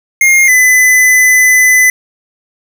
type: tone pair in turn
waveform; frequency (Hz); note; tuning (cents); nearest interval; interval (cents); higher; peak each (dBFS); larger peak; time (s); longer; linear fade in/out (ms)
square; 2129 / 2010; C7 / B6; +30 / +30; minor second; 100; first; -5; neither; 0.21-0.48 / 0.48-1.9; second; 2
effects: none